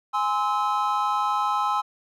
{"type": "chord", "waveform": "triangle", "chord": "Ab augmented", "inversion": "none", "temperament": "just", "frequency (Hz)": [830.6, 1038.3, 1297.8], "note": ["Ab5", "C6", "E6"], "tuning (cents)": [0, -14, -27], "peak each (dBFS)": -24, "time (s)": [0.13, 1.82], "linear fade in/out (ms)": 20, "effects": []}